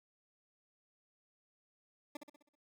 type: tone with echo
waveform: 20% pulse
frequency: 293.7 Hz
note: D4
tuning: in tune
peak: -36 dBFS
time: 2.15-2.17 s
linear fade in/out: 5 ms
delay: 64 ms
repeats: 6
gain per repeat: -6 dB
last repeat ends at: 2.554 s
effects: none